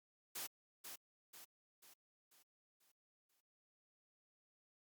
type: noise with echo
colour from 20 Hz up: white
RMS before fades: -45 dBFS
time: 0.35-0.47 s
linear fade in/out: 10 ms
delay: 490 ms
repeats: 6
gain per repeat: -6 dB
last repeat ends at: 3.41 s
effects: high-pass 200 Hz 12 dB/octave + Opus 48 kbps